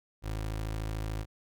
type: tone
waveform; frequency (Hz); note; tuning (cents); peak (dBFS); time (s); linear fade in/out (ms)
25% pulse; 53.6; A1; -45; -29; 0.22-1.26; 50
effects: none